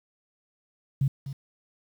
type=tone with echo; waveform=sine; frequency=136.6 Hz; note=C#3; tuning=25 cents flat; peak=-20 dBFS; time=1.01-1.08 s; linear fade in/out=5 ms; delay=250 ms; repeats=1; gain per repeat=-12 dB; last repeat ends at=1.33 s; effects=9-bit